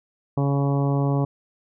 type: harmonic tone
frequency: 140 Hz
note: C#3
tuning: 18 cents sharp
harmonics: 1 / 2 / 3 / 4 / 5 / 6 / 7 / 8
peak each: -20 / -26 / -30 / -32 / -34 / -36 / -37 / -38 dBFS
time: 0.37-1.25 s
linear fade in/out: 5 ms
effects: none